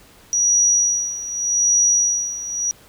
sine tone with tremolo, 5800 Hz, F#8, 35 cents flat, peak -12 dBFS, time 0.33-2.71 s, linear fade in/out 0 ms, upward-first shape sine, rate 0.84 Hz, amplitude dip 80%, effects pink hiss -49 dBFS RMS until 2.88 s

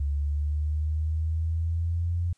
sine linear sweep, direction up, 70.7 to 87.31 Hz, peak -24 dBFS, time 0-2.33 s, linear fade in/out 5 ms, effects white hiss -68 dBFS RMS until 2.37 s + resampled to 22050 Hz

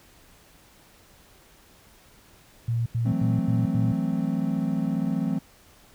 sine tone bursts, 116.54 Hz, A#2, in tune, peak -22 dBFS, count 5, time 2.68-3.924 s, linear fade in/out 5 ms, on 180 ms, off 86 ms
triangle chord, F# half-diminished seventh, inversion third, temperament equal, 164.81 / 185 / 220 / 261.6 Hz, E3 / F#3 / A3 / C4, 0 / 0 / 0 / 0 cents, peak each -27 dBFS, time 3.05-5.39 s, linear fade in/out 10 ms
effects pink hiss -55 dBFS RMS until 5.94 s

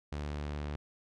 sawtooth tone with low-pass filter sweep, 73.6 Hz, D2, 4 cents sharp, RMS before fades -38 dBFS, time 0.12-0.76 s, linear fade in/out 5 ms, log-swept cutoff 6200 to 4000 Hz, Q 0.72, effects none

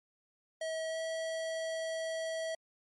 square tone with pitch glide, 642 to 648 Hz, E5 to E5, -46 to -30 cents, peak -35 dBFS, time 0.61-2.55 s, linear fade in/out 5 ms, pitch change +16 cents, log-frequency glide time 0.88-0.98 s, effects low-pass 11000 Hz 12 dB/octave + MP3 48 kbps

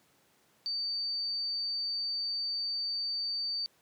sine tone, 4597 Hz, D8, 38 cents flat, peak -31 dBFS, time 0.66-3.66 s, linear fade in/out 0 ms, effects pink hiss -67 dBFS RMS until 3.81 s + high-pass 150 Hz 12 dB/octave

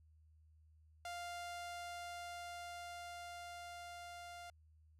sawtooth tone with level ramp, 698.5 Hz, F5, in tune, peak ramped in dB -40 to -46 dBFS, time 1.05-4.5 s, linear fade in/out 2 ms, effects added 78 Hz sine -64 dBFS peak until 4.99 s + low-pass 11000 Hz 12 dB/octave

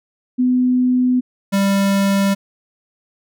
sine / square tone pair in turn, 251.3 / 197.26 Hz, B3 / G3, +30 / +11 cents, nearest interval major third, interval 419 cents, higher first, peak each -12 / -14 dBFS, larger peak first, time 0.38-1.21 / 1.52-2.35 s, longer neither, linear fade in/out 20 ms, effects none

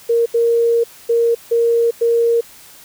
sine tone bursts at uneven times, 466.2 Hz, A#4, in tune, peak -11 dBFS, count 5, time 0.09-0.26 / 0.34-0.84 / 1.09-1.35 / 1.51-1.91 / 2.01-2.41 s, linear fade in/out 10 ms, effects white hiss -42 dBFS RMS until 2.84 s

